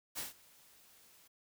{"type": "noise with ADSR envelope", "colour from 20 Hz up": "white", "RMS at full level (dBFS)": -39, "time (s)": [0.15, 1.28], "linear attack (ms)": 31, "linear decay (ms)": 150, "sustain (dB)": -24, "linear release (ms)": 11, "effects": []}